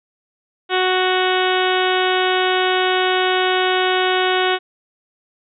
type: harmonic tone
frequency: 370 Hz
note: F#4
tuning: in tune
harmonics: 1 / 2 / 3 / 4 / 5 / 6 / 7 / 8 / 9 / 10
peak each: -19 / -21 / -25 / -23 / -27 / -28 / -30 / -26 / -28 / -29 dBFS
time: 0.69-4.59 s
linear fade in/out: 50 ms
effects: none